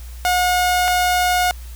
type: tone pair in turn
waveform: sawtooth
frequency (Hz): 722 / 722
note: F#5 / F#5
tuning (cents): -43 / -43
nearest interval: unison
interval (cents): 0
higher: neither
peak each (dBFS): -11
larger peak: neither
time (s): 0.25-0.88 / 0.88-1.51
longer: neither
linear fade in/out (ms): 0
effects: added 60 Hz sine -31 dBFS peak until 1.75 s + white hiss -45 dBFS RMS until 1.75 s